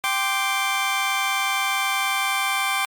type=chord; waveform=20% pulse; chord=G suspended fourth; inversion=none; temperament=just; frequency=784 / 1045.3 / 1176 Hz; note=G5 / C6 / D6; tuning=0 / -2 / +2 cents; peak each=-21 / -22 / -21 dBFS; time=0.04-2.85 s; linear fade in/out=0 ms; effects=Opus 48 kbps